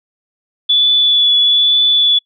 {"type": "tone with vibrato", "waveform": "sine", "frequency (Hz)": 3445, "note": "A7", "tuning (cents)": -37, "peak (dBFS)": -8, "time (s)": [0.69, 2.19], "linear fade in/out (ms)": 10, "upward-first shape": "triangle", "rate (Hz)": 1.1, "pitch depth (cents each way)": 17, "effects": ["noise-tail reverb RT60 0.1 s tail -26 dB re dry"]}